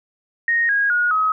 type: tone with pitch steps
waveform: sine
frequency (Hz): 1862 / 1639.8 / 1444.1 / 1271.8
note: A#6 / G#6 / F#6 / D#6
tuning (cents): -2 / -22 / -42 / +38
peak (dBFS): -15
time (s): 0.48-1.32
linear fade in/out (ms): 2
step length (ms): 210
effects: none